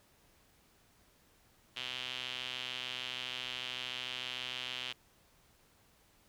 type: tone with band-pass filter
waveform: sawtooth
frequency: 126.6 Hz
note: B2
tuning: 43 cents sharp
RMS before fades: -41 dBFS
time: 1.76-4.93 s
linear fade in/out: 10 ms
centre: 3100 Hz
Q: 4.4
effects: pink hiss -67 dBFS RMS until 6.28 s